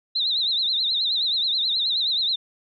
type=tone with vibrato; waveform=sine; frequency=3871 Hz; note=B7; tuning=35 cents flat; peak=-20 dBFS; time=0.15-2.36 s; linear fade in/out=10 ms; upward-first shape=triangle; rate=9.4 Hz; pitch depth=160 cents each way; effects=none